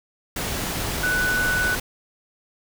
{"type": "tone in noise", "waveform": "sine", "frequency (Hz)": 1487, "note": "F#6", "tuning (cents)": 8, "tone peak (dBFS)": -20, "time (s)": [1.03, 1.75], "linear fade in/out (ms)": 5, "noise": "pink", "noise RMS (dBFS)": -27, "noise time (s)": [0.36, 1.8], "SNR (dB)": 4, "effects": []}